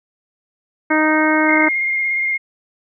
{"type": "harmonic tone", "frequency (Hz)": 310.2, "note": "D#4", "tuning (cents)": -5, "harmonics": [1, 2, 3, 4, 5, 6, 7], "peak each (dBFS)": [-16, -21, -21, -24, -20, -24, -21], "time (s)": [0.9, 1.69], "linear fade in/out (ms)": 10}
{"type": "tone with vibrato", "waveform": "sine", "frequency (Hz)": 2127, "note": "C7", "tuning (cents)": 28, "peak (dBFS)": -16, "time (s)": [1.46, 2.38], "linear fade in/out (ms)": 20, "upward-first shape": "square", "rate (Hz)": 17, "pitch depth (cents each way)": 15}
{"effects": []}